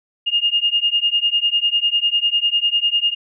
sine beating tone pair, 2832 / 2842 Hz, F7 / F7, +23 / +30 cents, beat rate 10 Hz, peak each -18 dBFS, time 0.26-3.15 s, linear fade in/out 20 ms, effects none

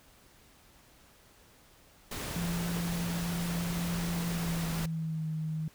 pink noise, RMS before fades -38 dBFS, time 2.11-4.86 s, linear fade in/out 5 ms
sine tone with pitch glide, 171.4 to 157.17 Hz, F3 to D#3, -32 to +18 cents, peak -31 dBFS, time 2.36-5.68 s, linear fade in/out 2 ms, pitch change -150 cents, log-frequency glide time 4.26-5.29 s
effects pink hiss -60 dBFS RMS until 5.74 s

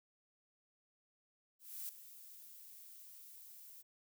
violet noise with ADSR envelope, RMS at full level -43 dBFS, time 1.59-3.83 s, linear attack 300 ms, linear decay 3 ms, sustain -13 dB, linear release 23 ms, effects none

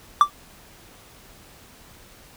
triangle tone with exponential decay, 1170 Hz, D6, 7 cents flat, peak -4 dBFS, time 0.21-0.3 s, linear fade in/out 1 ms, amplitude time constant 18 ms, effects pink hiss -49 dBFS RMS until 2.36 s

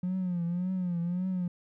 triangle tone with vibrato, 178.4 Hz, F3, 37 cents sharp, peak -25 dBFS, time 0.03-1.48 s, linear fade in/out 5 ms, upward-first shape triangle, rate 1.8 Hz, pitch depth 99 cents each way, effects tanh soft clip ceiling -24 dBFS

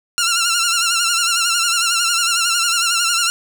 10% pulse tone with vibrato, 1381 Hz, F6, 20 cents flat, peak -6 dBFS, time 0.18-3.3 s, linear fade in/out 0 ms, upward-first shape sine, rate 11 Hz, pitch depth 62 cents each way, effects none

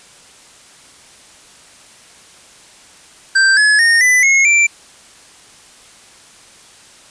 square tone with pitch steps, 1568 / 1700.1 / 1843.3 / 1998.5 / 2167 / 2349 Hz, G6 / G#6 / A#6 / B6 / C#7 / D7, 0 / +40 / -20 / +20 / -40 / 0 cents, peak -9 dBFS, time 3.35-4.67 s, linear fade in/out 10 ms, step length 220 ms, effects white hiss -43 dBFS RMS until 7.1 s + resampled to 22050 Hz

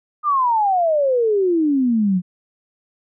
sine exponential sweep, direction down, 1234 to 174.61 Hz, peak -14 dBFS, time 0.23-2.22 s, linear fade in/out 50 ms, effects none

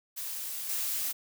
blue noise with level steps, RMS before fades -37 / -32 dBFS, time 0.16-1.13 s, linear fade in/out 20 ms, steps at 0.69 s, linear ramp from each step 5 ms, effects none

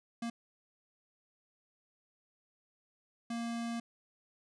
square tone bursts at uneven times, 233.1 Hz, A#3, in tune, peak -36 dBFS, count 2, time 0.22-0.3 / 3.3-3.8 s, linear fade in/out 5 ms, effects resampled to 22050 Hz

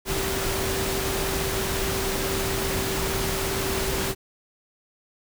sine tone in noise, 386.8 Hz, G4, 23 cents flat, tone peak -30 dBFS, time 0.05-4.15 s, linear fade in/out 50 ms, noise pink, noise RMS -27 dBFS, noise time 0.05-4.15 s, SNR -6 dB, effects none

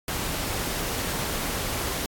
pink noise, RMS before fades -29 dBFS, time 0.08-2.06 s, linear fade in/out 2 ms, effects AAC 64 kbps

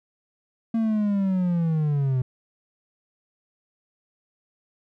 triangle linear sweep, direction down, 229.1 to 125.3 Hz, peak -18 dBFS, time 0.74-2.22 s, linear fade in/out 5 ms, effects none

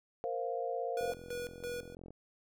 sine chord, Bb suspended second, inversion none, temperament equal, 466.2 / 523.3 / 698.5 Hz, Bb4 / C5 / F5, 0 / 0 / 0 cents, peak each -38 dBFS, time 0.24-1.12 s, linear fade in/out 0 ms
square tone with tremolo, 484.8 Hz, B4, 32 cents flat, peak -38 dBFS, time 0.97-1.95 s, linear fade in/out 2 ms, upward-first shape square, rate 3 Hz, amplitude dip 80%
click train, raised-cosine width 2 ms, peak -36 dBFS, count 49, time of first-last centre 1.01-2.106 s, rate 43.8 Hz
effects none

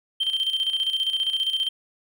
triangle tone with tremolo, 3136 Hz, G7, in tune, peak -17 dBFS, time 0.2-1.69 s, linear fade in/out 10 ms, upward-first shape square, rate 15 Hz, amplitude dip 65%, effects tanh soft clip ceiling -16 dBFS

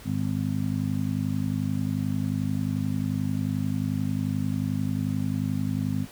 harmonic tone, 51.3 Hz, G#1, 21 cents flat, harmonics 2 / 3 / 4 / 5, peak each -30 / -30 / -30 / -30 dBFS, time 0.04-6.07 s, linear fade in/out 50 ms, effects pink hiss -47 dBFS RMS until 6.11 s

